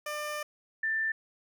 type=tone pair in turn; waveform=15% pulse / sine; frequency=598 / 1777.5 Hz; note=D5 / A6; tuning=+31 / +17 cents; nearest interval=octave + perfect fifth; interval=1886 cents; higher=second; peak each=-27 dBFS; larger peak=neither; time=0.06-0.43 / 0.83-1.12 s; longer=first; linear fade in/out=5 ms; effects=none